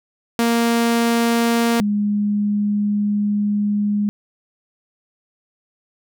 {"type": "tone pair in turn", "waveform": ["sawtooth", "sine"], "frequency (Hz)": [233.1, 206.4], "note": ["A#3", "G#3"], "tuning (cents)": [0, -10], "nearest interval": "major second", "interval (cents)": 210, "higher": "first", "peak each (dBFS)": [-11, -16], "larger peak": "first", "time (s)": [[0.39, 1.8], [1.8, 4.09]], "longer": "second", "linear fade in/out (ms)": 0, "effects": []}